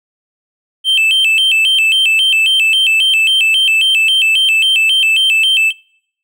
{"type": "tone with vibrato", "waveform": "triangle", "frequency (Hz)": 2873, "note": "F7", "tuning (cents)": 48, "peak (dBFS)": -7, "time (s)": [0.84, 5.73], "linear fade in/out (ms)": 50, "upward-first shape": "square", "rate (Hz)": 3.7, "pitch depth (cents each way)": 150, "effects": ["noise-tail reverb RT60 0.7 s tail -26 dB re dry"]}